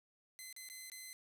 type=tone with dropouts; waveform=10% pulse; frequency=2047 Hz; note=C7; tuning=38 cents flat; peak=-39 dBFS; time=0.39-1.13 s; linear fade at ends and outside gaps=0 ms; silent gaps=0.527-0.564 / 0.688-0.699 / 0.899-0.918 s; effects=11-bit